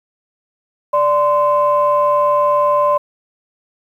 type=tone pair together; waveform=sine; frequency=587.3 / 1035 Hz; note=D5 / C6; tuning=0 / -19 cents; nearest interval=minor seventh; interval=981 cents; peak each=-13 dBFS; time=0.93-2.98 s; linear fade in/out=10 ms; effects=tanh soft clip ceiling -4 dBFS + 8-bit